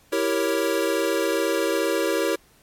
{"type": "chord", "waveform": "square", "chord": "E diminished seventh", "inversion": "none", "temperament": "equal", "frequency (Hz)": [329.6, 392, 466.2, 554.4], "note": ["E4", "G4", "Bb4", "Db5"], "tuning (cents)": [0, 0, 0, 0], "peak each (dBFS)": -27, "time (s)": [0.12, 2.36], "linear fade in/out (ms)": 10, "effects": ["pink hiss -57 dBFS RMS until 2.62 s", "MP3 64 kbps"]}